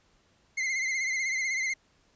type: tone with vibrato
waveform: 45% pulse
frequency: 2093 Hz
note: C7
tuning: in tune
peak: -27 dBFS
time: 0.57-1.74 s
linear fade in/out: 10 ms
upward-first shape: triangle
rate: 16 Hz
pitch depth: 75 cents each way
effects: pink hiss -66 dBFS RMS until 2.15 s + resampled to 16000 Hz